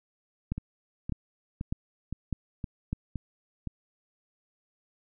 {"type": "two click trains", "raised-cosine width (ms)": 5, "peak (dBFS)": [-17, -21], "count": [5, 7], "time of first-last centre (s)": [[0.52, 2.93], [0.58, 3.673]], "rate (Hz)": [1.66, 1.94], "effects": []}